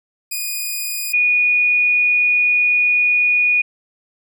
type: tone pair in turn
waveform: 5% pulse / sine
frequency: 2468 / 2458 Hz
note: D#7 / D#7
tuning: -15 / -22 cents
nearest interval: unison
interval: 7 cents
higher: first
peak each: -12 dBFS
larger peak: neither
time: 0.31-1.13 / 1.13-3.62 s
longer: second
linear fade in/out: 10 ms
effects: none